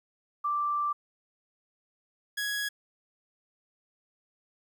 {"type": "tone pair in turn", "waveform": ["sine", "sawtooth"], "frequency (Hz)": [1174.7, 1667.2], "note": ["D6", "G#6"], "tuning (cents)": [0, 6], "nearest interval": "tritone", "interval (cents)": 606, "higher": "second", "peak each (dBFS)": -26, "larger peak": "neither", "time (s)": [[0.44, 0.93], [2.37, 2.69]], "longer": "first", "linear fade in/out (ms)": 10, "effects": ["11-bit"]}